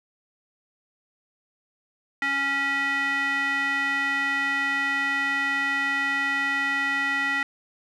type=tone with band-pass filter; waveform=square; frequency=277.2 Hz; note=C#4; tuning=in tune; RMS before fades=-25 dBFS; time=2.22-7.43 s; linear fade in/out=2 ms; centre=1900 Hz; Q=4.2; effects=none